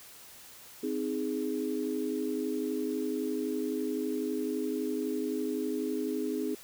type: chord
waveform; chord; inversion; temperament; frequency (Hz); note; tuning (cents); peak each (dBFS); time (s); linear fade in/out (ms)
sine; Ab major; first; just; 259.6 / 311.5 / 415.3; C4 / Eb4 / Ab4; -13 / +2 / 0; -34; 0.83-6.55; 5
effects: white hiss -51 dBFS RMS until 6.63 s